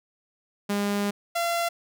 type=tone pair in turn; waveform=sawtooth; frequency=203.2 / 683.5 Hz; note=G#3 / F5; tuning=-38 / -37 cents; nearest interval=octave + major sixth; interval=2101 cents; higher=second; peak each=-20 dBFS; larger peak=neither; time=0.69-1.11 / 1.35-1.69 s; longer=first; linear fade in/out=10 ms; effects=none